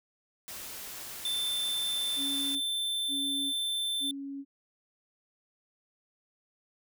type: noise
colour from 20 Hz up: white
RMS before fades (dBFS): -42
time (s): 0.48-2.55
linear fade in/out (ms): 0
type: tone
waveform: square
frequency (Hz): 3546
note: A7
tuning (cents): +13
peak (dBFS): -30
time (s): 1.25-4.11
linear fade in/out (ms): 2
type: tone bursts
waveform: sine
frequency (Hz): 277.2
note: C#4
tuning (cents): 0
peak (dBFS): -36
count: 3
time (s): 2.16-4.45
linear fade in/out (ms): 50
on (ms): 450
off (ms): 470
effects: none